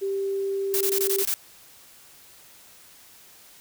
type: tone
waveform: sine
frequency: 392 Hz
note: G4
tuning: in tune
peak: -24 dBFS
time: 0.01-1.24 s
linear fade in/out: 20 ms
type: noise bursts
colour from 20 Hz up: blue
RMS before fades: -25 dBFS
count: 7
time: 0.74-1.34 s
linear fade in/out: 0 ms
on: 66 ms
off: 23 ms
effects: white hiss -51 dBFS RMS until 3.6 s